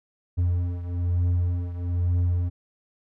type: beating tone pair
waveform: triangle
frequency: 87.7 / 88.8 Hz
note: F2 / F2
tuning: +8 / +29 cents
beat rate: 1.1 Hz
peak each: -21 / -26 dBFS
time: 0.37-2.5 s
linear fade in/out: 20 ms
effects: none